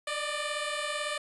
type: beating tone pair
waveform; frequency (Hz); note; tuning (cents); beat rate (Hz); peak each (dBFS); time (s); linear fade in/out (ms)
10% pulse; 587.3 / 605.3; D5 / D#5; 0 / -48; 18; -25 / -27; 0.07-1.18; 5
effects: resampled to 24000 Hz + 9-bit